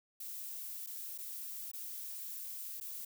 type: noise with dropouts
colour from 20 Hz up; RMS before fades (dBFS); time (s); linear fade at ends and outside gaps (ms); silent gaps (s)
violet; -44; 0.2-3.05; 5; 0.864-0.87 / 1.179-1.185 / 1.716-1.734 / 2.801-2.81
effects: none